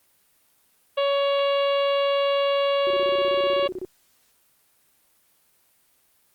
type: harmonic tone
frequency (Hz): 560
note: C#5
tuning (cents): +18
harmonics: 1 / 2 / 3 / 4 / 5 / 6 / 7 / 8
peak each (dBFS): -20 / -28 / -39 / -37 / -32 / -35 / -41 / -48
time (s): 0.97-3.68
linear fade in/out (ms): 10
type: tone bursts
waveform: sine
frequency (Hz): 368.8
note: F#4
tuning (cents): -6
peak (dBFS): -28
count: 16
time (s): 2.87-3.849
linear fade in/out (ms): 0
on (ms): 34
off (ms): 29
effects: white hiss -63 dBFS RMS until 6.34 s + Opus 32 kbps